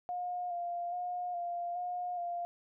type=tone with vibrato; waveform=sine; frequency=706 Hz; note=F5; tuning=19 cents sharp; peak=-34 dBFS; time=0.09-2.45 s; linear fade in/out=0 ms; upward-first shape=square; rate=1.2 Hz; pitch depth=23 cents each way; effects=none